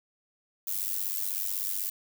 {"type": "noise with amplitude modulation", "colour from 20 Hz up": "violet", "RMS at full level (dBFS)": -28, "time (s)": [0.67, 1.9], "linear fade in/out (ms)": 5, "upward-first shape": "sine", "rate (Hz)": 96.1, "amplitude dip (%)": 85, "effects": []}